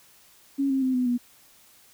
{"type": "tone with pitch steps", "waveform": "sine", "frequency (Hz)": [276.3, 267.7, 259.3, 251.2, 243.3], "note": ["C#4", "C4", "C4", "B3", "B3"], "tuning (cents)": [-6, 40, -15, 30, -26], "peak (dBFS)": -21, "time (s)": [0.58, 1.18], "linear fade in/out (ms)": 20, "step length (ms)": 120, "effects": ["white hiss -56 dBFS RMS until 1.93 s"]}